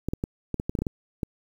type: clicks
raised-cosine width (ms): 3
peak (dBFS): -14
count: 11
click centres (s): 0.086 / 0.135 / 0.239 / 0.543 / 0.599 / 0.695 / 0.752 / 0.789 / 0.82 / 0.868 / 1.232
effects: 8-bit